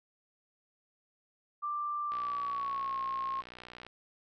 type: tone with pitch glide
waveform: sine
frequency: 1181 to 1076.7 Hz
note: D6 to C6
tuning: +9 to +49 cents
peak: -32 dBFS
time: 1.62-3.42 s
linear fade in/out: 20 ms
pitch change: -160 cents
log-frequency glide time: 2.07-2.99 s
type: click train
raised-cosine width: 0.3 ms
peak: -31 dBFS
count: 107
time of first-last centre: 2.12-3.866 s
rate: 60.7 Hz
effects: none